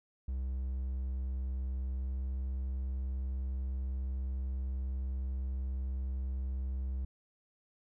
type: tone with pitch glide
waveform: triangle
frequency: 64.8 to 65.29 Hz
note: C2 to C2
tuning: -16 to -3 cents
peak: -31 dBFS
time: 0.28-7.05 s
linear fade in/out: 5 ms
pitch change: +13 cents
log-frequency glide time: 1.97-2.11 s
effects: none